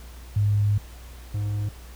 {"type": "tone pair in turn", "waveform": ["sine", "triangle"], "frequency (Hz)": [103.2, 103.62], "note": ["G#2", "G#2"], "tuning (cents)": [-10, -3], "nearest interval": "unison", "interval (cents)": 7, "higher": "second", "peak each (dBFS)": [-18, -22], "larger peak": "first", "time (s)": [[0.36, 0.78], [1.34, 1.69]], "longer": "first", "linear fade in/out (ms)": 5, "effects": ["added 60 Hz sine -40 dBFS peak until 1.95 s", "pink hiss -49 dBFS RMS until 1.95 s"]}